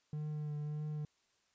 triangle tone with vibrato, 150.2 Hz, D3, 39 cents sharp, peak -35 dBFS, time 0.13-1.05 s, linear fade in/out 2 ms, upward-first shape triangle, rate 1.7 Hz, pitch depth 24 cents each way, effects white hiss -75 dBFS RMS until 1.54 s + resampled to 16000 Hz

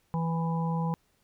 harmonic tone, 165.3 Hz, E3, 5 cents sharp, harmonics 1 / 3 / 5 / 6, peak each -27 / -39 / -37 / -37 dBFS, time 0.14-0.94 s, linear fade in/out 0 ms, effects pink hiss -70 dBFS RMS until 1.23 s

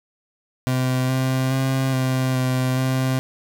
30% pulse tone with pitch steps, 128.5 / 130.7 / 132.8 / 130 / 128.6 / 130.6 Hz, C3 / C3 / C3 / C3 / C3 / C3, -31 / -1 / +26 / -11 / -30 / -3 cents, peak -16 dBFS, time 0.67-3.19 s, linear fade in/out 0 ms, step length 420 ms, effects none

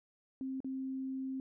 sine tone with dropouts, 264.4 Hz, C4, 18 cents sharp, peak -36 dBFS, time 0.41-1.4 s, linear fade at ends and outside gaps 1 ms, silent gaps 0.604-0.645 s, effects none

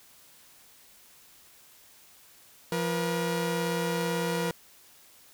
sawtooth tone pair together, 172.46 / 479.4 Hz, F3 / A#4, -21 / +48 cents, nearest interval octave + tritone, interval 1769 cents, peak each -26 dBFS, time 2.72-4.51 s, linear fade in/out 2 ms, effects white hiss -56 dBFS RMS until 5.33 s

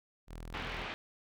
sawtooth tone, 41 Hz, E1, 9 cents flat, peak -39 dBFS, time 0.27-0.87 s, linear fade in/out 50 ms
white low-pass noise, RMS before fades -41 dBFS, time 0.54-0.94 s, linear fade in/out 0 ms, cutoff 3000 Hz, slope 24 dB/octave
effects none

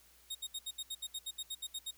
sawtooth tone bursts, 3729 Hz, A#7, in tune, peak -35 dBFS, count 14, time 0.3-1.911 s, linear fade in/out 10 ms, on 51 ms, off 69 ms, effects added 60 Hz sine -70 dBFS peak until 1.97 s + white hiss -64 dBFS RMS until 1.97 s

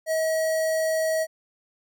square tone with notch filter, 639 Hz, D#5, 46 cents sharp, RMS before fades -24 dBFS, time 0.06-1.27 s, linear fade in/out 50 ms, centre 3100 Hz, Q 1.4, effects none

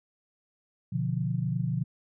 sine chord, B diminished, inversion none, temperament equal, 123.47 / 146.83 / 174.61 Hz, B2 / D3 / F3, 0 / 0 / 0 cents, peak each -30 / -31 / -31 dBFS, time 0.92-1.84 s, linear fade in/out 10 ms, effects none

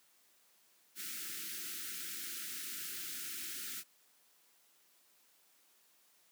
white band-stop noise, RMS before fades -43 dBFS, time 0.95-3.84 s, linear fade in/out 50 ms, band 390 to 1300 Hz, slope 96 dB/octave, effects white hiss -69 dBFS RMS until 6.31 s + high-pass 200 Hz 12 dB/octave

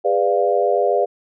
sine chord, G# diminished seventh, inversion none, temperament equal with one note detuned, 406.3 / 493.9 / 587.3 / 698.5 Hz, G#4 / B4 / D5 / F5, -38 / 0 / 0 / 0 cents, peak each -20 dBFS, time 0.04-1.06 s, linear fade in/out 20 ms, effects none

